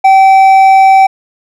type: tone with hard clipping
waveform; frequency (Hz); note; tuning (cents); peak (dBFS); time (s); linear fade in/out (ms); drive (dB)
sine; 771; G5; -29; -3; 0.04-1.07; 10; 5
effects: none